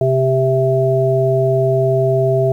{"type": "harmonic tone", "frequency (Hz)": 131.5, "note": "C3", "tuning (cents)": 9, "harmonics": [1, 3, 5], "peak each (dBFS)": [-16, -16, -16], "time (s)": [0.01, 2.52], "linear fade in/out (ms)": 2, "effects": ["8-bit"]}